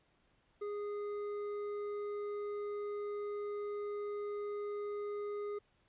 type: tone with hard clipping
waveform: sine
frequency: 412.4 Hz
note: G#4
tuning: 12 cents flat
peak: -39 dBFS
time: 0.61-5.59 s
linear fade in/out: 10 ms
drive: 7 dB
effects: pink hiss -73 dBFS RMS until 5.88 s + resampled to 8000 Hz